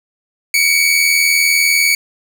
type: tone pair together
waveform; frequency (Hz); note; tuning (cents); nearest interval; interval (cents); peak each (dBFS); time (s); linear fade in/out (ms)
sawtooth; 2220 / 2300; C#7 / D7; +2 / -37; minor second; 61; -10; 0.54-1.95; 2
effects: none